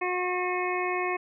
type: harmonic tone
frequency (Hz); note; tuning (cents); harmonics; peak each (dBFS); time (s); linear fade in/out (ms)
362; F#4; -38; 1 / 2 / 3 / 5 / 6 / 7; -30 / -33 / -32 / -37 / -34 / -37; 0.01-1.17; 10
effects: none